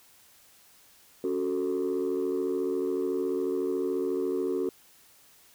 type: chord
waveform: sine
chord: F# minor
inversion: second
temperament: just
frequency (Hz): 277.5 / 370 / 444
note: C#4 / F#4 / A4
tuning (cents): +2 / 0 / +16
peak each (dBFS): -31 / -27 / -30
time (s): 1.24-4.69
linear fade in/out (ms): 2
effects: tanh soft clip ceiling -22 dBFS + white hiss -58 dBFS RMS until 5.54 s